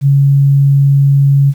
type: tone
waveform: sine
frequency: 139.4 Hz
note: C#3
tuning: 10 cents sharp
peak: -5 dBFS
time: 0.01-1.54 s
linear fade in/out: 50 ms
effects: 7-bit